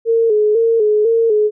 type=tone with vibrato; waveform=sine; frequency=440 Hz; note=A4; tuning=in tune; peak=-10 dBFS; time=0.05-1.51 s; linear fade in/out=50 ms; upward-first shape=square; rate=2 Hz; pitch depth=67 cents each way; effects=none